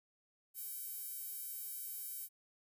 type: tone with high-pass filter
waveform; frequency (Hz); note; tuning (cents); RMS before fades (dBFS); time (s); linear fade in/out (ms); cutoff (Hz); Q
sawtooth; 771; G5; -29; -45; 0.54-2.29; 50; 12000; 1.3
effects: none